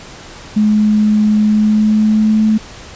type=tone with pitch glide; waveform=sine; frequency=212.3 to 216.9 Hz; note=G#3 to A3; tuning=+38 to -25 cents; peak=-8 dBFS; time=0.56-2.58 s; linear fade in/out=10 ms; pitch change=+37 cents; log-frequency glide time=1.42-2.46 s; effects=pink hiss -34 dBFS RMS until 2.95 s + resampled to 16000 Hz